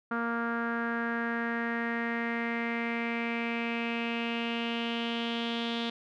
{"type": "tone with low-pass filter sweep", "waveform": "sawtooth", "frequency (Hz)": 233.1, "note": "A#3", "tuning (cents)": 0, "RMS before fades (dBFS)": -32, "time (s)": [0.11, 5.9], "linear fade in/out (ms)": 5, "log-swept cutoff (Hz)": [1400, 3500], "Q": 5.3, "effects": []}